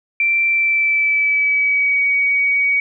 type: tone with pitch glide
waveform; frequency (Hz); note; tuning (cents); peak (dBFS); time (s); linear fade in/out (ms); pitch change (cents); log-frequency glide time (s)
sine; 2349 to 2256; D7 to C#7; 0 to +30; -13; 0.2-2.8; 2; -70; 0.46-2.03
effects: none